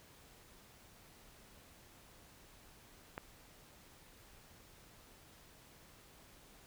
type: click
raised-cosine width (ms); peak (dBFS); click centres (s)
0.5; -26; 3.179
effects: pink hiss -61 dBFS RMS until 6.66 s